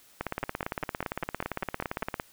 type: two click trains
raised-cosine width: 0.5 ms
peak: -16 / -15 dBFS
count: 9 / 36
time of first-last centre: 0.43-2.024 / 0.21-2.199 s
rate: 5.02 / 17.6 Hz
effects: white hiss -58 dBFS RMS until 2.32 s